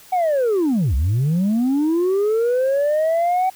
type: linear two-way sweep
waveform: sine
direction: down then up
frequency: 760 to 60.1 to 760 Hz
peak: -13 dBFS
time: 0.12-3.5 s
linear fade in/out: 10 ms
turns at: 0.95 s
effects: tanh soft clip ceiling -14 dBFS + white hiss -46 dBFS RMS until 3.55 s